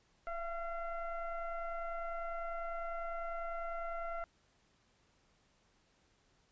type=tone with frequency modulation; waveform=sine; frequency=675 Hz; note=E5; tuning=41 cents sharp; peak=-37 dBFS; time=0.27-4.24 s; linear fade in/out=0 ms; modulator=690 Hz; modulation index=1.2; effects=pink hiss -72 dBFS RMS until 6.51 s + resampled to 16000 Hz